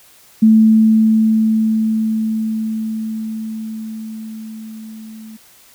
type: tone with level ramp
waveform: sine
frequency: 220 Hz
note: A3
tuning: in tune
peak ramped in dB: -5 to -32 dBFS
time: 0.42-5.37 s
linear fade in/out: 10 ms
effects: white hiss -47 dBFS RMS until 5.74 s